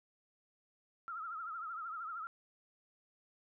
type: tone with vibrato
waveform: sine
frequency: 1318.5 Hz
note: E6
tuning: in tune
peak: -40 dBFS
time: 1.08-2.27 s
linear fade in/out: 0 ms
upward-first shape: triangle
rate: 13 Hz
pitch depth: 120 cents each way
effects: none